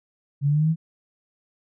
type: linear sweep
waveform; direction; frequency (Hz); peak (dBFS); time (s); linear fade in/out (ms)
sine; up; 138.59 to 164.8; -17; 0.41-0.76; 50
effects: none